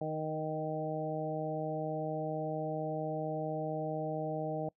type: harmonic tone with a mistuned harmonic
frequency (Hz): 155.56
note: D#3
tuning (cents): 0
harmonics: 1 / 2 / 3 / 4 / 5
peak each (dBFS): -39 / -41 / -40 / -38 / -41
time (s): 0.01-4.69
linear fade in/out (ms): 5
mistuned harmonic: 3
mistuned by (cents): +16
effects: noise-tail reverb RT60 0.1 s tail -24 dB re dry

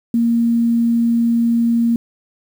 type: tone with quantisation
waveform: sine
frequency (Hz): 233.1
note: A#3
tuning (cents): 0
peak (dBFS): -12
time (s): 0.14-1.96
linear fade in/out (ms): 2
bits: 7
effects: none

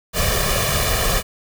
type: noise with comb filter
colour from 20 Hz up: pink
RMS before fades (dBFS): -19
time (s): 0.13-1.23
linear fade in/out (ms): 50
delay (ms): 1.7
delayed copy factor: +0.8
effects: none

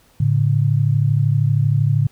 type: tone pair together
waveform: sine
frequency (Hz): 110.19 / 143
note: A2 / D3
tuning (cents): +3 / -46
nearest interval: perfect fourth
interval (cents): 451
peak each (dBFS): -16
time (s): 0.2-2.07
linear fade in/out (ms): 5
effects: pink hiss -55 dBFS RMS until 2.11 s

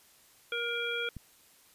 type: harmonic tone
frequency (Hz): 472.3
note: A#4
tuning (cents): +23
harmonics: 1 / 3 / 5 / 7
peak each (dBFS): -37 / -35 / -37 / -37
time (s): 0.52-1.09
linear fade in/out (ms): 2
type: click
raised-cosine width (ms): 5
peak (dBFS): -29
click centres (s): 1.167
effects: white hiss -61 dBFS RMS until 1.74 s + resampled to 32000 Hz

